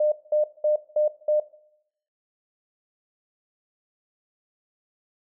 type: tone bursts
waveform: sine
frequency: 604 Hz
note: D5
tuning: 48 cents sharp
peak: -18 dBFS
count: 5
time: 0-1.4 s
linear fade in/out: 5 ms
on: 120 ms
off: 200 ms
effects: noise-tail reverb RT60 0.7 s tail -17 dB re dry